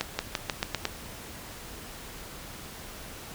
accelerating click train, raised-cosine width 0.2 ms, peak -9 dBFS, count 7, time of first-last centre 0.01-0.853 s, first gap 180 ms, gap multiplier 0.9, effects pink hiss -43 dBFS RMS until 3.34 s

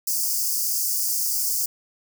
white high-pass noise, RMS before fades -24 dBFS, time 0.07-1.66 s, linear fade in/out 5 ms, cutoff 4700 Hz, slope 96 dB/octave, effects none

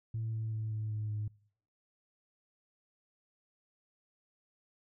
sine tone with pitch steps, 112.1 / 110.81 / 109.54 / 108.28 / 107.04 / 105.81 Hz, A2 / A2 / A2 / A2 / A2 / G#2, +33 / +13 / -7 / -27 / -47 / +33 cents, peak -32 dBFS, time 0.14-1.28 s, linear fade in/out 5 ms, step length 190 ms, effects noise-tail reverb RT60 0.6 s tail -25 dB re dry + tanh soft clip ceiling -30 dBFS

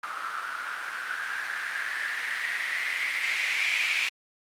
violet noise with low-pass filter sweep, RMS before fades -30 dBFS, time 0.03-4.09 s, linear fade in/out 5 ms, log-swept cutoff 1300 to 2400 Hz, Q 6.8, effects Opus 48 kbps

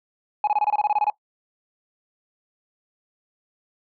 sine tone bursts, 838 Hz, G#5, 15 cents sharp, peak -14 dBFS, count 12, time 0.44-1.1 s, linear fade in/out 2 ms, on 33 ms, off 24 ms, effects noise-tail reverb RT60 0.1 s tail -20 dB re dry + tanh soft clip ceiling -16 dBFS

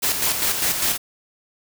white noise with tremolo, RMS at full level -20 dBFS, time 0.02-0.98 s, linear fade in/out 20 ms, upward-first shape square, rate 5 Hz, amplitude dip 45%, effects none

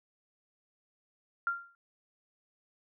sine tone with exponential decay, 1388 Hz, F6, 11 cents flat, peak -25 dBFS, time 1.47-1.75 s, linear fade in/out 1 ms, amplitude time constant 59 ms, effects none

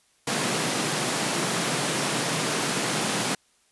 pink high-pass noise, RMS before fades -26 dBFS, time 0.27-3.35 s, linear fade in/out 5 ms, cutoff 130 Hz, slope 48 dB/octave, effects white hiss -64 dBFS RMS until 3.71 s + resampled to 24000 Hz

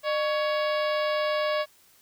harmonic tone with a mistuned harmonic, 559 Hz, C#5, 14 cents sharp, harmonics 1 / 2 / 3 / 4 / 5 / 6 / 7 / 8 / 9, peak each -25 / -31 / -35 / -37 / -39 / -41 / -42 / -43 / -44 dBFS, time 0.03-1.66 s, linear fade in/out 50 ms, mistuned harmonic 1, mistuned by +140 cents, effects white hiss -59 dBFS RMS until 2.01 s

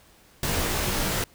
pink noise with comb filter, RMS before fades -26 dBFS, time 0.43-1.24 s, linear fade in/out 2 ms, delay 18 ms, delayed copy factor -0.95, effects pink hiss -56 dBFS RMS until 1.34 s

